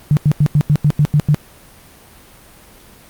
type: tone bursts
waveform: sine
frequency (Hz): 148.1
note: D3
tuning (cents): +15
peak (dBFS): -8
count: 9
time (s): 0.11-1.345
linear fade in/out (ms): 0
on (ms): 59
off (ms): 88
effects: pink hiss -43 dBFS RMS until 3.09 s + Opus 32 kbps